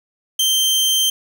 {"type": "tone", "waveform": "sawtooth", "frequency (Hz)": 3136, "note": "G7", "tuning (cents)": 0, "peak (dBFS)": -11, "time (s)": [0.39, 1.1], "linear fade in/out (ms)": 5, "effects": []}